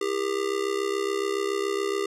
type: tone with amplitude modulation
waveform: square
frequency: 399.3 Hz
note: G4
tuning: 32 cents sharp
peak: -22 dBFS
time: 0.01-2.06 s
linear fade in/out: 5 ms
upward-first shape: sine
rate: 67.1 Hz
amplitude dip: 80%
effects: low-pass 9000 Hz 12 dB/octave